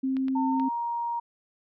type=tone; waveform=sine; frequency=264.6 Hz; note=C4; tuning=20 cents sharp; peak=-24 dBFS; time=0.03-0.69 s; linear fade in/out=10 ms
type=clicks; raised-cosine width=0.3 ms; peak=-27 dBFS; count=3; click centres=0.168 / 0.283 / 0.598 s
type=tone with pitch glide; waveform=sine; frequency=900 to 940.4 Hz; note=A5 to A#5; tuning=+39 to +15 cents; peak=-27 dBFS; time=0.35-1.2 s; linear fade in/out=10 ms; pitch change=+76 cents; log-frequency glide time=0.47-0.72 s
effects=none